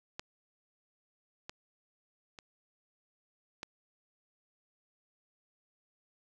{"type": "clicks", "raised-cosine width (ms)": 0.2, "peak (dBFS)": [-21, -24, -30, -22], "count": 4, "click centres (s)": [0.195, 1.495, 2.388, 3.631], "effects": []}